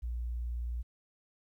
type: tone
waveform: sine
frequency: 59.4 Hz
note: A#1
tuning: 33 cents sharp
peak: -33 dBFS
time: 0.02-0.83 s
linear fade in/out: 20 ms
effects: 12-bit